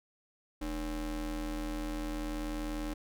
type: ring-modulated tone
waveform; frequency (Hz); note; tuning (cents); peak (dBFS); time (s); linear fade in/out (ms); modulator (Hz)
square; 130.8; C3; 0; -32; 0.61-2.94; 10; 171
effects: none